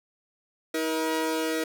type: tone pair together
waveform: sawtooth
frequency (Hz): 319 / 477.9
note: D#4 / A#4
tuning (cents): +43 / +43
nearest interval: perfect fifth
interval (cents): 700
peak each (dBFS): -24 / -25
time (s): 0.74-1.64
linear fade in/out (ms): 5
effects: none